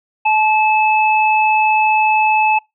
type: tone pair together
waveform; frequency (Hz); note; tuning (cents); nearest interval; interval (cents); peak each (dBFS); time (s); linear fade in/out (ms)
sine; 862.5 / 2607; A5 / E7; -35 / -20; octave + perfect fifth; 1915; -12 / -16; 0.25-2.59; 10
effects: noise-tail reverb RT60 0.2 s tail -26 dB re dry